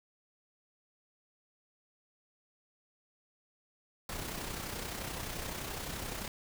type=noise with amplitude modulation; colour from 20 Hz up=pink; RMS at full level=-38 dBFS; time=4.09-6.28 s; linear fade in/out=2 ms; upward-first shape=sine; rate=31.6 Hz; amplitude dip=45%; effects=none